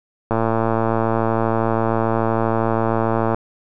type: click train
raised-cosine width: 1 ms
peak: -5 dBFS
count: 344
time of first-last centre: 0.31-3.345 s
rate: 113 Hz
effects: none